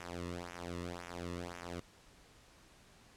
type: tone with flanger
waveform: sawtooth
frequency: 87.31 Hz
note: F2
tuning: in tune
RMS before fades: -44 dBFS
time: 0-1.8 s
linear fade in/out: 0 ms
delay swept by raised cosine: 0.22 to 1.32 ms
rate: 1.9 Hz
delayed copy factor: -1
effects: pink hiss -62 dBFS RMS until 3.16 s + low-pass 9000 Hz 12 dB/octave